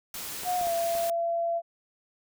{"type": "noise", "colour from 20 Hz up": "white", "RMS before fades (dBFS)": -37, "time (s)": [0.14, 1.1], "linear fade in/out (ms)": 2}
{"type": "clicks", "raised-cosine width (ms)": 1, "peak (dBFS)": -28, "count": 4, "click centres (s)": [0.434, 0.613, 0.67, 0.952]}
{"type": "tone with pitch glide", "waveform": "sine", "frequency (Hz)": [722, 677.6], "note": ["F#5", "E5"], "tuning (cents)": [-43, 48], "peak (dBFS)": -25, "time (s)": [0.44, 1.62], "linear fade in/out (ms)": 50, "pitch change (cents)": -109, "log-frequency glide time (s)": [0.58, 0.7]}
{"effects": []}